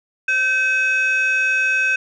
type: tone pair together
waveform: sine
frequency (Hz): 1543 / 2556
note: G6 / D#7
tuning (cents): -28 / +46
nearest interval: major sixth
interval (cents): 874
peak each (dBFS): -16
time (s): 0.28-1.96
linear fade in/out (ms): 5
effects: tanh soft clip ceiling -12 dBFS